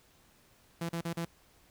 sawtooth tone bursts, 168.2 Hz, E3, 35 cents sharp, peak -29 dBFS, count 4, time 0.81-1.251 s, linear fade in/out 5 ms, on 81 ms, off 39 ms, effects pink hiss -64 dBFS RMS until 1.7 s

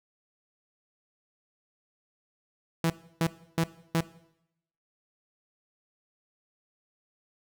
sawtooth tone bursts, 164.81 Hz, E3, in tune, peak -19 dBFS, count 4, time 2.84-4.006 s, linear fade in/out 2 ms, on 59 ms, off 310 ms, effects noise-tail reverb RT60 0.8 s tail -18 dB re dry

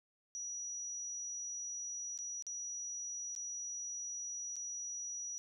sine tone with dropouts, 5830 Hz, F#8, 26 cents flat, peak -40 dBFS, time 0.35-5.38 s, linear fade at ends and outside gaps 0 ms, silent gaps 2.177-2.188 / 2.424-2.467 / 3.351-3.362 / 4.558-4.565 s, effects none

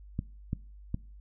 clicks, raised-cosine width 5 ms, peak -18 dBFS, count 3, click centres 0.191 / 0.531 / 0.944 s, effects noise-tail reverb RT60 0.4 s tail -22 dB re dry + added 50 Hz sine -47 dBFS peak until 1.2 s

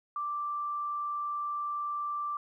sine tone, 1174.7 Hz, D6, in tune, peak -31 dBFS, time 0.16-2.37 s, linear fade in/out 2 ms, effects 12-bit

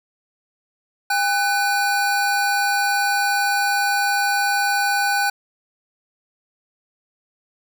square tone pair together, 806.2 / 1500 Hz, G5 / F#6, +48 / +23 cents, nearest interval major seventh, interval 1075 cents, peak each -21 dBFS, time 1.1-5.3 s, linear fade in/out 5 ms, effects none

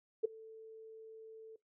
sine tone with ADSR envelope, 443 Hz, A4, 12 cents sharp, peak -25 dBFS, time 0.23-1.56 s, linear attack 18 ms, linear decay 11 ms, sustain -24 dB, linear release 4 ms, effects noise-tail reverb RT60 0.2 s tail -21 dB re dry

